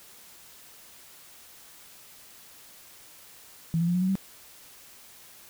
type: tone with pitch steps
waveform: sine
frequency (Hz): 164.81 / 170.03 / 175.42 / 180.98 / 186.71 / 192.63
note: E3 / F3 / F3 / F#3 / F#3 / G3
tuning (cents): 0 / -46 / +8 / -38 / +16 / -30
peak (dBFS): -22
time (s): 3.74-4.154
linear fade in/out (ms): 0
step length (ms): 69
effects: white hiss -51 dBFS RMS until 5.49 s